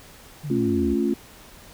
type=exponential sweep; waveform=sine; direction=down; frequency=157.1 to 66.3 Hz; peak=-28 dBFS; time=0.43-0.95 s; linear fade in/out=20 ms
type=chord; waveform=sine; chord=A augmented; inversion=none; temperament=equal; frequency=220 / 277.2 / 349.2 Hz; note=A3 / C#4 / E#4; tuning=0 / 0 / 0 cents; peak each=-24 dBFS; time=0.5-1.14 s; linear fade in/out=5 ms
effects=pink hiss -47 dBFS RMS until 1.73 s